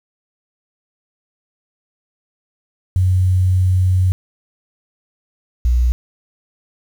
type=tone pair in turn; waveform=sine; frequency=92.4 / 60.74 Hz; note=F#2 / B1; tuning=-2 / -28 cents; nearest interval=perfect fifth; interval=726 cents; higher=first; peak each=-11 dBFS; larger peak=neither; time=2.96-4.12 / 5.65-5.92 s; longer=first; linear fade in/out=0 ms; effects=7-bit